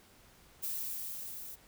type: noise with level ramp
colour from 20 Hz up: violet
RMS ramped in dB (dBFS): -36 to -46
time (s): 0.62-1.56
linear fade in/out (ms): 20
effects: pink hiss -61 dBFS RMS until 1.67 s